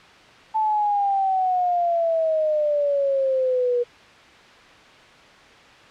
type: exponential sweep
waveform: sine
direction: down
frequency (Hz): 880 to 479.7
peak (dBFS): -18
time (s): 0.54-3.84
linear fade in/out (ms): 20
effects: white hiss -47 dBFS RMS until 5.9 s + low-pass 3000 Hz 12 dB/octave

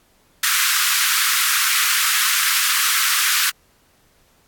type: high-pass noise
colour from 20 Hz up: pink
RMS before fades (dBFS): -18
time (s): 0.43-3.5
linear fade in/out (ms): 5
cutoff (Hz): 1200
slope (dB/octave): 48
effects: pink hiss -58 dBFS RMS until 4.47 s + AAC 64 kbps

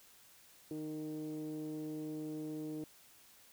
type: tone with low-pass filter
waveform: 10% pulse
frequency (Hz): 154.2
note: D#3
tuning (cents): -15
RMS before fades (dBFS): -42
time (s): 0.71-2.84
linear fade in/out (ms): 2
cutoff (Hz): 360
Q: 8.4
effects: white hiss -62 dBFS RMS until 3.52 s

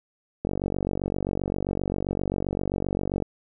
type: click train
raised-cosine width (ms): 2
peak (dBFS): -13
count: 133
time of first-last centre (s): 0.45-3.223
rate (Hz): 47.6
effects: none

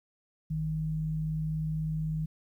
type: tone pair together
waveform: sine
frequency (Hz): 52.31 / 156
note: G#1 / D#3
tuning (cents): +13 / +5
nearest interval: octave + perfect fifth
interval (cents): 1892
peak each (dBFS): -39 / -29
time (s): 0.5-2.26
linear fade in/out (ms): 10
effects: 11-bit

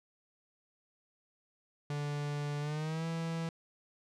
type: tone with pitch glide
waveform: 45% pulse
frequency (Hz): 145.9 to 164.72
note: D3 to E3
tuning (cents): -11 to -1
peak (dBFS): -34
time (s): 1.9-3.49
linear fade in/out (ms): 2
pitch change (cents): +210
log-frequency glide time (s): 2.6-3.06
effects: low-pass 7000 Hz 12 dB/octave

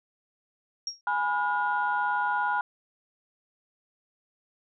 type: tone with exponential decay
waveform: sine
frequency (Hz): 5590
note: F8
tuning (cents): +1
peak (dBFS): -26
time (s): 0.87-1.01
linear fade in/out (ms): 2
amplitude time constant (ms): 30
type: chord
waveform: sine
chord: F diminished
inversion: first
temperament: equal with one note detuned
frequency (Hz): 830.6 / 987.8 / 1431.2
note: Ab5 / Cb6 / F6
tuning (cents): 0 / 0 / +42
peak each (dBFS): -28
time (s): 1.07-2.61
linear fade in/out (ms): 2
effects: tanh soft clip ceiling -16 dBFS

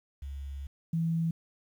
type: tone pair in turn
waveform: sine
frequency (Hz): 69.3 / 164.82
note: C#2 / E3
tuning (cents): 0 / 0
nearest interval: octave + minor third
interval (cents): 1500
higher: second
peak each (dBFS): -36 / -26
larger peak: second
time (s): 0.22-0.67 / 0.93-1.31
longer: first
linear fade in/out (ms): 5
effects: 10-bit

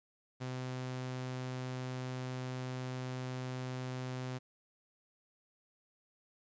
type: tone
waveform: sawtooth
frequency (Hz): 127.9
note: C3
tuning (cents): -39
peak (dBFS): -34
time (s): 0.4-4.39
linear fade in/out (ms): 20
effects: resampled to 16000 Hz + 12-bit

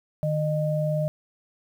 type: tone pair together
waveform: sine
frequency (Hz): 153 / 612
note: D#3 / D#5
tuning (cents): -29 / -29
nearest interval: 2 octaves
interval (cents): 2400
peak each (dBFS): -24 / -26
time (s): 0.23-1.08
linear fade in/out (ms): 0
effects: 9-bit

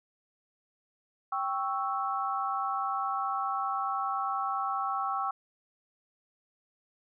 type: chord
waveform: sine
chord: C# diminished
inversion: second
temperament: equal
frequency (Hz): 784 / 1108.7 / 1318.5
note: G5 / C#6 / E6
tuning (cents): 0 / 0 / 0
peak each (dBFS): -33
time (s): 1.32-5.31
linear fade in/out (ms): 5
effects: none

